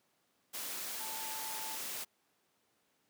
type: tone in noise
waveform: sine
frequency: 880 Hz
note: A5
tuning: in tune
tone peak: -46 dBFS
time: 0.99-1.77 s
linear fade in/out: 20 ms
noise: white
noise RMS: -41 dBFS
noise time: 0.53-2.05 s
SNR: -8 dB
effects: pink hiss -75 dBFS RMS until 3.09 s + high-pass 200 Hz 12 dB/octave